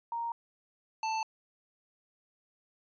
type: tone pair in turn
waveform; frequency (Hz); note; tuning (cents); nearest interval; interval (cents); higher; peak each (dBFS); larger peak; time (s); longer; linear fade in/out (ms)
sine / square; 932 / 883.6; A#5 / A5; -1 / +7; minor second; 92; first; -32 / -31; second; 0.12-0.32 / 1.03-1.23; neither; 2
effects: resampled to 16000 Hz